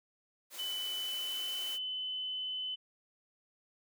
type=high-pass noise; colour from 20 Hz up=white; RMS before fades=-46 dBFS; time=0.5-1.79 s; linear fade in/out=50 ms; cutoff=280 Hz; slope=24 dB/octave
type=tone with pitch glide; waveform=sine; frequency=3000 to 3026 Hz; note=F#7 to F#7; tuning=+23 to +38 cents; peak=-35 dBFS; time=0.58-2.76 s; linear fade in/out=20 ms; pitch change=+15 cents; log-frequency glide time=1.04-1.49 s
effects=none